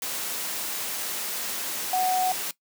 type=tone in noise; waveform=sine; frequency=740 Hz; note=F#5; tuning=in tune; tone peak=-21 dBFS; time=1.93-2.32 s; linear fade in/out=2 ms; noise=white; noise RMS=-31 dBFS; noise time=0.02-2.51 s; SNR=+7 dB; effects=noise-tail reverb RT60 0.1 s tail -18 dB re dry + high-pass 200 Hz 12 dB/octave

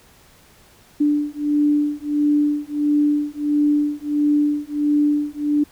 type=beating tone pair; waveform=sine; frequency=293.7 / 295.2 Hz; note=D4 / D4; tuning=0 / +9 cents; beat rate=1.5 Hz; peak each=-19 / -19 dBFS; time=1-5.64 s; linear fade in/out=10 ms; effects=pink hiss -51 dBFS RMS until 5.71 s

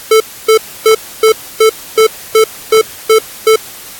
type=tone bursts; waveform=square; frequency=440 Hz; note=A4; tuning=in tune; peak=-4 dBFS; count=10; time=0.11-3.56 s; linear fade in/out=5 ms; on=93 ms; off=280 ms; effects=white hiss -30 dBFS RMS until 3.99 s + AAC 64 kbps

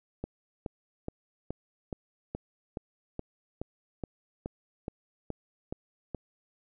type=click train; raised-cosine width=2 ms; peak=-21 dBFS; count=15; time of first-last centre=0.24-6.147 s; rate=2.37 Hz; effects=none

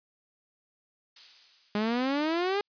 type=noise with exponential decay; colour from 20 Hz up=violet; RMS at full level=-35 dBFS; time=1.16-2.68 s; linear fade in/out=5 ms; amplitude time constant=330 ms
type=exponential sweep; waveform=sawtooth; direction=up; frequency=204.5 to 415.3 Hz; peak=-22 dBFS; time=1.75-2.61 s; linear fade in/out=2 ms
effects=resampled to 11025 Hz

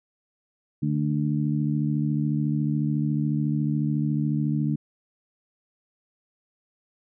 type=harmonic tone; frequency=74 Hz; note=D2; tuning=14 cents sharp; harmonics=2 / 3 / 4; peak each=-24 / -27 / -29 dBFS; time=0.82-4.76 s; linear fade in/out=10 ms; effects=none

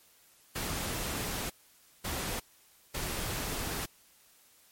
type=noise bursts at uneven times; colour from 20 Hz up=pink; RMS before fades=-35 dBFS; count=3; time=0.55-1.5 / 2.04-2.4 / 2.94-3.86 s; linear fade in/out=10 ms; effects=white hiss -62 dBFS RMS until 4.71 s + MP3 64 kbps

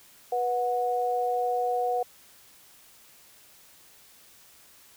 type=tone pair together; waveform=sine; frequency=489 / 732.7 Hz; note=B4 / F#5; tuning=-17 / -17 cents; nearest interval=perfect fifth; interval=700 cents; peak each=-28 / -26 dBFS; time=0.32-2.03 s; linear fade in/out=5 ms; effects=white hiss -55 dBFS RMS until 4.96 s

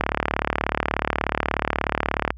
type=click train; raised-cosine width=0.5 ms; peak=-4 dBFS; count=85; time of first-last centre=0.01-2.305 s; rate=36.6 Hz; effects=added 60 Hz sine -38 dBFS peak until 2.37 s

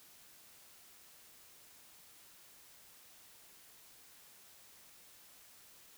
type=silence; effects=white hiss -60 dBFS RMS until 5.97 s

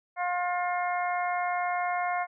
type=harmonic tone; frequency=355.7 Hz; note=F4; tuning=32 cents sharp; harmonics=2 / 3 / 4 / 5 / 6; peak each=-28 / -34 / -37 / -40 / -36 dBFS; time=0.16-2.27 s; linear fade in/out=50 ms; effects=none

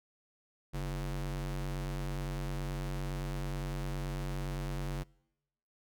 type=ring-modulated tone; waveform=square; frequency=93 Hz; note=F#2; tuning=9 cents sharp; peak=-32 dBFS; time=0.73-5.04 s; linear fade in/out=20 ms; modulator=48.9 Hz; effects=noise-tail reverb RT60 0.9 s tail -25 dB re dry

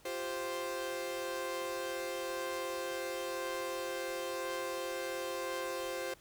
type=chord; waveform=sawtooth; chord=F suspended second; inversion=none; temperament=equal; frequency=349.2 / 392 / 523.3 Hz; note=F4 / G4 / C5; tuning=0 / 0 / 0 cents; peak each=-39 / -40 / -34 dBFS; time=0.05-6.14 s; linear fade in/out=5 ms; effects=pink hiss -62 dBFS RMS until 6.2 s

